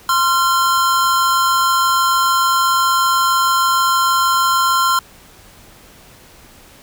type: tone pair together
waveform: square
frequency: 1046.5 / 1373.1 Hz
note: C6 / F6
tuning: 0 / -30 cents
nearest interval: perfect fourth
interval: 470 cents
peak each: -16 dBFS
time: 0.09-4.99 s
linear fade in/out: 2 ms
effects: pink hiss -44 dBFS RMS until 6.82 s